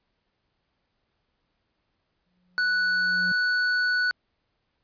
triangle tone with exponential growth, 180 Hz, F#3, 47 cents flat, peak -30 dBFS, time 2.26-3.32 s, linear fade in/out 2 ms, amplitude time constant 230 ms
square tone, 1481 Hz, F#6, 1 cent sharp, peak -22 dBFS, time 2.58-4.11 s, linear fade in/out 0 ms
effects pink hiss -75 dBFS RMS until 4.83 s + resampled to 11025 Hz

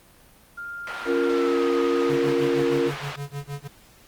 sine tone with pitch glide, 1400 to 1247.3 Hz, F6 to D#6, +4 to +4 cents, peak -32 dBFS, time 0.57-2.1 s, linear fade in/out 10 ms, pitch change -200 cents, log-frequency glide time 1.24-1.64 s
pink band-pass noise, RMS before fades -35 dBFS, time 0.87-3.16 s, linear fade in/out 2 ms, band 750 to 3000 Hz, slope 12 dB/octave
sine chord, Bb minor, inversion first, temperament equal, 277.2 / 349.2 / 466.2 Hz, Db4 / F4 / Bb4, 0 / 0 / 0 cents, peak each -26 / -24 / -22 dBFS, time 1.05-2.92 s, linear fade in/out 50 ms
square tone with tremolo, 142.2 Hz, C#3, 45 cents sharp, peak -29 dBFS, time 2.09-3.68 s, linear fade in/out 10 ms, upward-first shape sine, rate 6.4 Hz, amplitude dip 100%
effects pink hiss -53 dBFS RMS until 4.07 s + Opus 32 kbps

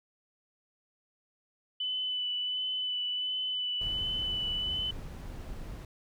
sine tone with vibrato, 2997 Hz, F#7, 22 cents sharp, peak -30 dBFS, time 1.8-4.91 s, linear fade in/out 5 ms, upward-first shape sine, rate 1.4 Hz, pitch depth 15 cents each way
brown noise, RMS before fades -41 dBFS, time 3.81-5.85 s, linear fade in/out 2 ms
effects none

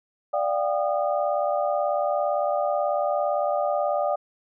sine tone cluster, 588 / 707 / 785 / 1225 Hz, D5 / F5 / G5 / D#6, +2 / +21 / +2 / -27 cents, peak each -24 / -27 / -29 / -32 dBFS, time 0.33-4.16 s, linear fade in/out 10 ms, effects none

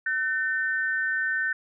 sine tone pair together, 1521 / 1800 Hz, F#6 / A6, +47 / +39 cents, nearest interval minor third, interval 292 cents, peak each -26 / -27 dBFS, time 0.06-1.53 s, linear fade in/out 5 ms, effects none

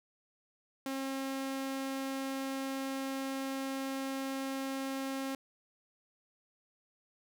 sawtooth tone, 269.1 Hz, C4, 49 cents sharp, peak -31 dBFS, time 0.86-5.35 s, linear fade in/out 2 ms, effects none

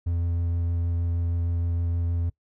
triangle tone with vibrato, 85.4 Hz, F2, 38 cents flat, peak -21 dBFS, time 0.06-2.3 s, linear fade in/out 10 ms, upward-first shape sine, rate 6.4 Hz, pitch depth 10 cents each way, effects noise-tail reverb RT60 0.1 s tail -22 dB re dry

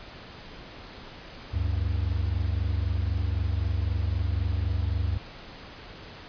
triangle tone pair together, 71.32 / 95.2 Hz, C#2 / F#2, +50 / +50 cents, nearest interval perfect fourth, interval 500 cents, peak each -25 dBFS, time 1.53-5.18 s, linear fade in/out 10 ms, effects pink hiss -44 dBFS RMS until 6.28 s + resampled to 11025 Hz

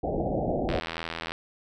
white low-pass noise, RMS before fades -28 dBFS, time 0.03-0.8 s, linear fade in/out 5 ms, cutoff 770 Hz, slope 96 dB/octave
click train, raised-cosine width 0.3 ms, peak -16 dBFS, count 53, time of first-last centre 0.69-1.32 s, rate 82.6 Hz
effects none

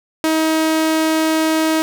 sawtooth tone, 317.5 Hz, D#4, 35 cents sharp, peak -10 dBFS, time 0.24-1.82 s, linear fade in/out 0 ms, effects none

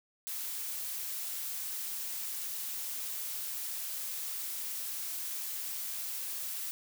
blue noise, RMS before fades -38 dBFS, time 0.27-6.71 s, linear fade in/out 0 ms, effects none

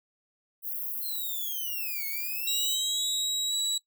white high-pass noise, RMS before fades -34 dBFS, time 0.62-2.78 s, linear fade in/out 50 ms, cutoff 12000 Hz, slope 48 dB/octave
sawtooth linear two-way sweep, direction down then up, 4242 to 2177 to 3790 Hz, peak -34 dBFS, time 1.01-3.3 s, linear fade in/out 50 ms, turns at 2.06 s
30% pulse tone with pitch glide, 3849 to 3905 Hz, B7 to B7, -45 to -20 cents, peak -24 dBFS, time 2.47-3.78 s, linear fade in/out 5 ms, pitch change +25 cents, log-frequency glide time 3.46-3.53 s
effects noise-tail reverb RT60 0.1 s tail -17 dB re dry

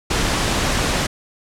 pink noise, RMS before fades -19 dBFS, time 0.1-1.07 s, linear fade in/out 10 ms, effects low-pass 8000 Hz 12 dB/octave

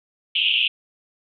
pink band-pass noise, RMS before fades -20 dBFS, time 0.35-0.68 s, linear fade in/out 5 ms, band 2600 to 3300 Hz, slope 96 dB/octave, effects none

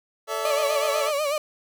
25% pulse chord, A suspended fourth, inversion none, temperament equal with one note detuned, 440 / 572.3 / 659.3 Hz, A4 / D5 / E5, 0 / -45 / 0 cents, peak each -27 dBFS, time 0.27-1.12 s, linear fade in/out 50 ms
35% pulse tone with vibrato, 587.3 Hz, D5, in tune, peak -21 dBFS, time 0.45-1.38 s, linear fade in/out 2 ms, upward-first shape sine, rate 8.1 Hz, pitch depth 92 cents each way
effects none

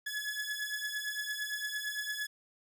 sawtooth beating tone pair, 1697 / 1705.8 Hz, G#6 / G#6, +37 / +46 cents, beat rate 8.8 Hz, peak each -34 / -35 dBFS, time 0.06-2.27 s, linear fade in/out 10 ms, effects none

